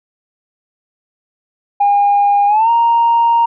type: tone with pitch glide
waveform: sine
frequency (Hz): 811 to 931.6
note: G#5 to A#5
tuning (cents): -41 to -1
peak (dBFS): -7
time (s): 1.8-3.46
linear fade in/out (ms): 10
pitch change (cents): +240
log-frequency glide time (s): 2.47-2.7
effects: tanh soft clip ceiling -5 dBFS